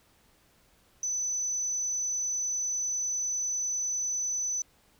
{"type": "tone", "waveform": "sine", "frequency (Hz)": 6010, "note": "F#8", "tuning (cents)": 26, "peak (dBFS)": -27, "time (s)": [1.03, 4.62], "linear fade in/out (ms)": 2, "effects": ["tanh soft clip ceiling -24 dBFS", "pink hiss -64 dBFS RMS until 4.99 s"]}